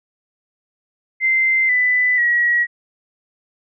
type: tone with pitch steps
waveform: sine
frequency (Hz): 2079 / 1994.3 / 1913.1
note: C7 / B6 / A#6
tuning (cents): -12 / +16 / +44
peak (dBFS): -13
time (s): 1.2-2.67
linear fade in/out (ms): 50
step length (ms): 490
effects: none